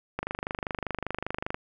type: click train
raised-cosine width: 0.5 ms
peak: -15 dBFS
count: 35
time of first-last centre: 0.19-1.545 s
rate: 25.1 Hz
effects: none